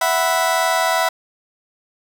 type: chord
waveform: 30% pulse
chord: E suspended second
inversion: none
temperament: just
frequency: 659.3 / 741.7 / 988.9 Hz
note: E5 / F#5 / B5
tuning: 0 / +4 / +2 cents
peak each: -17 / -18 / -18 dBFS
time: 0.01-1.09 s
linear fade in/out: 5 ms
effects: none